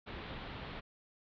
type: low-pass noise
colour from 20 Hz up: pink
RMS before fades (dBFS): -45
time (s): 0.06-0.81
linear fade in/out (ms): 20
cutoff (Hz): 4000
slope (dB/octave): 48
effects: none